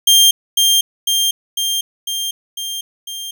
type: tone with echo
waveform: sawtooth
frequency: 3190 Hz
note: G7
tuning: 30 cents sharp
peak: -4 dBFS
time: 0.07-0.31 s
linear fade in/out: 5 ms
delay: 500 ms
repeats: 6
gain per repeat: -3 dB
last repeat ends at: 3.31 s
effects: none